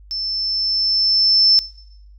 sine tone with level ramp, 5300 Hz, E8, 9 cents sharp, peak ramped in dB -22 to -9 dBFS, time 0.11-1.59 s, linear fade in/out 0 ms, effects noise-tail reverb RT60 0.9 s tail -21 dB re dry + added 50 Hz sine -41 dBFS peak until 2.18 s

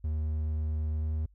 triangle tone with pitch glide, 77.2 to 77.87 Hz, D#2 to D#2, -13 to +2 cents, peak -26 dBFS, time 0.04-1.26 s, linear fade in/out 5 ms, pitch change +15 cents, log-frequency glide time 0.94-1.12 s, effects added 50 Hz sine -57 dBFS peak until 1.34 s

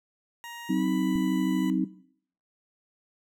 20% pulse tone with pitch glide, 942 to 990.5 Hz, A#5 to B5, +18 to +5 cents, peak -34 dBFS, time 0.44-1.7 s, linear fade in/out 0 ms, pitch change +87 cents, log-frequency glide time 0.69-0.86 s
sine chord, C diminished, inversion second, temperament just, 188.37 / 261.6 / 314 Hz, Gb3 / C4 / Eb4, +31 / 0 / +16 cents, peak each -27 dBFS, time 0.69-1.85 s, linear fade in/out 10 ms
click, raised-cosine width 5 ms, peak -26 dBFS, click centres 1.157 s
effects noise-tail reverb RT60 0.6 s tail -17 dB re dry

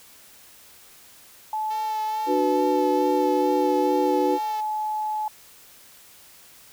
sine tone with pitch glide, 864 to 856.5 Hz, A5 to A5, -32 to -47 cents, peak -24 dBFS, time 1.53-5.28 s, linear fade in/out 2 ms, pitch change -15 cents, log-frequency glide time 3.24-3.49 s
5% pulse tone with vibrato, 442.8 Hz, A4, 11 cents sharp, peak -29 dBFS, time 1.7-4.61 s, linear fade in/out 10 ms, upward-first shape sine, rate 2.3 Hz, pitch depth 43 cents each way
sine chord, B minor, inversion first, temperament just, 296.3 / 370.4 / 493.9 Hz, D4 / F#4 / B4, +15 / +2 / 0 cents, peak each -24 dBFS, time 2.26-4.39 s, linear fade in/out 50 ms
effects white hiss -50 dBFS RMS until 6.72 s

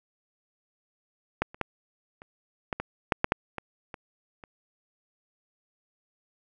clicks, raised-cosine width 0.5 ms, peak -9 / -29 / -12 / -30 / -14 / -16 / -6 / -6 / -6 / -18 / -23 / -29 dBFS, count 12, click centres 1.42 / 1.545 / 1.613 / 2.219 / 2.728 / 2.8 / 3.122 / 3.244 / 3.321 / 3.583 / 3.942 / 4.438 s, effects none

